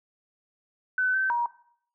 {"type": "tone with pitch steps", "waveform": "sine", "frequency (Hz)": [1510, 1543, 951], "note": ["F#6", "G6", "A#5"], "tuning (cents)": [35, -28, 34], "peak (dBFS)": -22, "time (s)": [0.98, 1.46], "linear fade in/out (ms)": 2, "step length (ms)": 160, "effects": ["noise-tail reverb RT60 0.6 s tail -18 dB re dry"]}